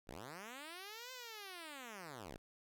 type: linear two-way sweep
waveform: 5% pulse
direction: up then down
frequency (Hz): 42.79 to 520 to 42.79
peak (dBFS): -37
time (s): 0.07-2.38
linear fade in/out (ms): 10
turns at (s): 1.12
effects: none